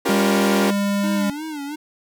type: chord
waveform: sawtooth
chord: G half-diminished seventh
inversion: second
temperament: equal with one note detuned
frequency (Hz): 277.2 / 349.2 / 392 / 472.9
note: Db4 / F4 / G4 / Bb4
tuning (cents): 0 / 0 / 0 / +25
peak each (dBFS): -20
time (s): 0.05-0.71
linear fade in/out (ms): 10
type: tone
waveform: square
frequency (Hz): 201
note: G3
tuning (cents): +44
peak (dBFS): -19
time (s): 0.09-1.3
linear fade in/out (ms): 2
type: tone with vibrato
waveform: square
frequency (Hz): 298.5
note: D4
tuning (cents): +28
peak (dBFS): -28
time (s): 1.03-1.76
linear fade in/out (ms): 10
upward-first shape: sine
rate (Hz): 2.9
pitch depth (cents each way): 110
effects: none